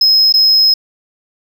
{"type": "tone with dropouts", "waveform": "sine", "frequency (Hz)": 5130, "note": "E8", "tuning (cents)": -48, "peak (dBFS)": -4, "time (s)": [0.01, 0.74], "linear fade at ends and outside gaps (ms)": 5, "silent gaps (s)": [0.325, 0.339], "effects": ["tanh soft clip ceiling -5 dBFS"]}